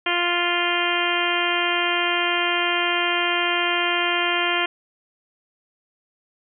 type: harmonic tone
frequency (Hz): 349.2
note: F4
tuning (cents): 0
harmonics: 1 / 2 / 3 / 4 / 5 / 6 / 7 / 8 / 9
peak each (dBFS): -28 / -28 / -28 / -28 / -28 / -28 / -28 / -28 / -28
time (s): 0.06-4.66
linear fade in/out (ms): 5
effects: none